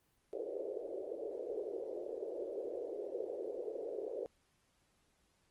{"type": "band-pass noise", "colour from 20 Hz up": "white", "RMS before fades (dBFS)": -42, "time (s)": [0.33, 4.26], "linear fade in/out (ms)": 0, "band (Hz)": [370, 540], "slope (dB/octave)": 48, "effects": ["pink hiss -75 dBFS RMS until 5.5 s", "Opus 24 kbps"]}